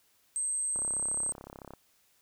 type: tone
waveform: sine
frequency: 8290 Hz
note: C9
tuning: 17 cents flat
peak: -29 dBFS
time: 0.36-1.32 s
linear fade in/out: 0 ms
type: click train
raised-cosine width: 1 ms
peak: -30 dBFS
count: 34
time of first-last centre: 0.76-1.736 s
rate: 33.8 Hz
effects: white hiss -68 dBFS RMS until 2.21 s